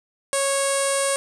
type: tone with low-pass filter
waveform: sawtooth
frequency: 551 Hz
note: C#5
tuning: 11 cents flat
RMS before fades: -22 dBFS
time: 0.33-1.16 s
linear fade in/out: 0 ms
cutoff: 9000 Hz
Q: 8.1
effects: none